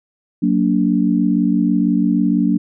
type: chord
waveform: sine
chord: Gb augmented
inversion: none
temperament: just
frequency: 185 / 231.2 / 289.1 Hz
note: Gb3 / Bb3 / D4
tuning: 0 / -14 / -27 cents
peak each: -17 dBFS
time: 0.42-2.58 s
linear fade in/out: 10 ms
effects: none